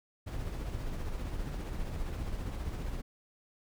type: noise with tremolo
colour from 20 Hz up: brown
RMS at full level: -35 dBFS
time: 0.26-3.02 s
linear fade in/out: 20 ms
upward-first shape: sine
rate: 15 Hz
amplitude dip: 35%
effects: none